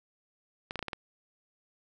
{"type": "clicks", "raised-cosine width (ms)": 0.3, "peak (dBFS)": -19, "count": 6, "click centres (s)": [0.709, 0.757, 0.792, 0.827, 0.883, 0.932], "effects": []}